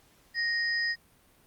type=tone pair together; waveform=sine; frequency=1864.7 / 4992 Hz; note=A#6 / D#8; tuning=0 / +5 cents; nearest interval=octave + perfect fourth; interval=1705 cents; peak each=-27 / -33 dBFS; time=0.34-0.96 s; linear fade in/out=50 ms; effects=pink hiss -62 dBFS RMS until 1.46 s + Opus 48 kbps